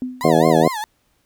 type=tone with exponential decay; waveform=sine; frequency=253.1 Hz; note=B3; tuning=43 cents sharp; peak=-19 dBFS; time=0.02-0.39 s; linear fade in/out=1 ms; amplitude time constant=79 ms
type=tone with vibrato; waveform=35% pulse; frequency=943 Hz; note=A#5; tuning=20 cents sharp; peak=-22 dBFS; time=0.21-0.84 s; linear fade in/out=0 ms; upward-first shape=sine; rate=4.7 Hz; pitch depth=210 cents each way
type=harmonic tone; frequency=80.5 Hz; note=E2; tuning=41 cents flat; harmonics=2 / 3 / 4 / 5 / 6 / 7 / 8 / 9; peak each=-20 / -20 / -20 / -20 / -20 / -20 / -20 / -20 dBFS; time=0.24-0.68 s; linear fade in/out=5 ms
type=click train; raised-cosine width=2 ms; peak=-26 dBFS; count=9; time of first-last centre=0.29-0.664 s; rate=21.4 Hz
effects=pink hiss -64 dBFS RMS until 1.25 s